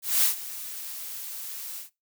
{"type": "noise with ADSR envelope", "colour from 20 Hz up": "blue", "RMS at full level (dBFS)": -20, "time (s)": [0.02, 1.9], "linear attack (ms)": 210, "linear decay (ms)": 120, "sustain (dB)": -17, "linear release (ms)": 120, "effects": ["noise-tail reverb RT60 0.2 s tail -19 dB re dry"]}